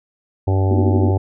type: harmonic tone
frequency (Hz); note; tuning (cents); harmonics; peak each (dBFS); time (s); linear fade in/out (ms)
95.7; G2; -41; 1 / 3 / 4 / 5 / 6 / 7 / 8 / 9; -14 / -26 / -25 / -31 / -30 / -34 / -30 / -32; 0.47-1.18; 10
type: chord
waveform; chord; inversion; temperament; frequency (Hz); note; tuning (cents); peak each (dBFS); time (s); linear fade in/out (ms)
sine; B major seventh; third; equal with one note detuned; 235.2 / 246.9 / 311.1 / 370; A#3 / B3 / D#4 / F#4; +16 / 0 / 0 / 0; -26 / -22 / -23 / -23; 0.71-1.11; 2
effects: none